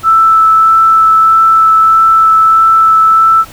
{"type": "tone with vibrato", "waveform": "sine", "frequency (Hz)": 1318.5, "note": "E6", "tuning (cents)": 0, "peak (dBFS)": -3, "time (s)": [0.03, 3.45], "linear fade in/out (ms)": 50, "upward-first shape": "sine", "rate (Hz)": 1.6, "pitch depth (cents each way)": 8, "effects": ["pink hiss -34 dBFS RMS until 3.52 s"]}